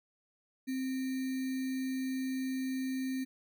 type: tone with sample-and-hold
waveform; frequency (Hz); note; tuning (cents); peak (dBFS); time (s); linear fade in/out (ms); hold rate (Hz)
sine; 261.6; C4; 0; -32; 0.67-3.25; 20; 2100
effects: none